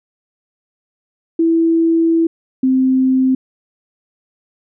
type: tone pair in turn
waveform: sine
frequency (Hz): 329.6 / 260.7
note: E4 / C4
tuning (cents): 0 / -6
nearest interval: major third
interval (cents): 406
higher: first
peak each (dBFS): -10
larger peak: neither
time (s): 1.39-2.27 / 2.63-3.35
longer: first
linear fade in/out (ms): 5
effects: none